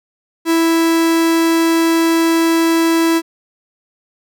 45% pulse tone, 329.6 Hz, E4, in tune, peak -11 dBFS, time 0.45-3.22 s, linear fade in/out 50 ms, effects none

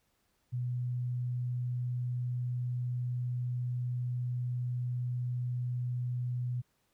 sine tone, 123.4 Hz, B2, 1 cent flat, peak -31 dBFS, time 0.52-6.62 s, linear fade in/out 20 ms, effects pink hiss -75 dBFS RMS until 6.93 s

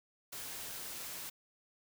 white noise, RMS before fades -44 dBFS, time 0.32-1.3 s, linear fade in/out 10 ms, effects none

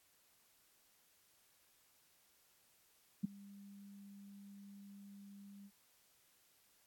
sine tone with ADSR envelope, 200 Hz, G3, 35 cents sharp, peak -30 dBFS, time 3.23-5.71 s, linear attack 16 ms, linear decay 10 ms, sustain -23 dB, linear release 53 ms, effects white hiss -72 dBFS RMS until 6.86 s + AAC 64 kbps

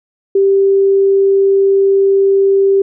sine tone, 392 Hz, G4, in tune, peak -7 dBFS, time 0.35-2.82 s, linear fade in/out 5 ms, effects none

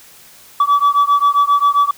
sine beating tone pair, 1144 / 1151.5 Hz, D6 / D6, -46 / -34 cents, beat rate 7.5 Hz, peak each -11 dBFS, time 0.6-1.91 s, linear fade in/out 5 ms, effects tanh soft clip ceiling -7 dBFS + white hiss -43 dBFS RMS until 1.97 s

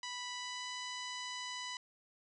10% pulse tone with pitch glide, 987 to 993.9 Hz, B5 to B5, -1 to +11 cents, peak -32 dBFS, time 0.03-1.77 s, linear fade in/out 2 ms, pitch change +12 cents, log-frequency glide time 0.33-0.66 s, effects resampled to 22050 Hz

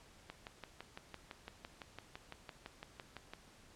click train, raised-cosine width 0.3 ms, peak -30 dBFS, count 19, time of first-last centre 0.3-3.335 s, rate 5.93 Hz, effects pink hiss -62 dBFS RMS until 3.75 s + low-pass 9000 Hz 12 dB/octave

